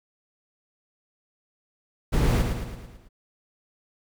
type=noise with echo; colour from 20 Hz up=brown; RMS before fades=-21 dBFS; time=2.12-2.43 s; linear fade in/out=20 ms; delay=110 ms; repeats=6; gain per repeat=-5 dB; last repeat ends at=3.09 s; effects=none